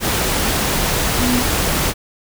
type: tone in noise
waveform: sine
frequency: 246.9 Hz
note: B3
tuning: in tune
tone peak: -16 dBFS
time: 1.19-1.44 s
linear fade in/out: 50 ms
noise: pink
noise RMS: -18 dBFS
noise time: 0-1.94 s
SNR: -1 dB
effects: none